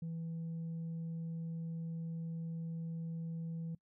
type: tone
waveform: sine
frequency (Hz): 164.81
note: E3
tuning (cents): 0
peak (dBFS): -36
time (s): 0.02-3.75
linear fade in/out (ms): 5
effects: noise-tail reverb RT60 0.1 s tail -23 dB re dry + tanh soft clip ceiling -37 dBFS